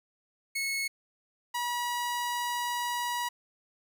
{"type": "tone pair in turn", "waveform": "sawtooth", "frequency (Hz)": [2191, 965.9], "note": ["C#7", "B5"], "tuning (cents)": [-21, -39], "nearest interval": "octave + major second", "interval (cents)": 1418, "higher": "first", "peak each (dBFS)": -26, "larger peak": "neither", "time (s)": [[0.55, 0.88], [1.54, 3.29]], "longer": "second", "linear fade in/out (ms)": 10, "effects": []}